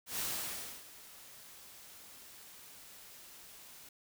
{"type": "noise with ADSR envelope", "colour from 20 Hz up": "white", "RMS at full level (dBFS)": -36, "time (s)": [0.06, 3.89], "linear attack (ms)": 130, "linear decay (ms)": 640, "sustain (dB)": -18, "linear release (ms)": 4, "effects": []}